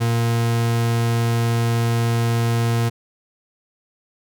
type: tone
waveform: 40% pulse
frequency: 116.54 Hz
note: A#2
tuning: in tune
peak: -16 dBFS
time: 0-2.9 s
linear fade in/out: 20 ms
effects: none